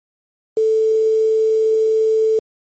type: tone with quantisation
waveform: sine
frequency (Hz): 440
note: A4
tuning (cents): 0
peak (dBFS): -12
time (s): 0.57-2.39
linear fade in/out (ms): 2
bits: 6
effects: MP3 32 kbps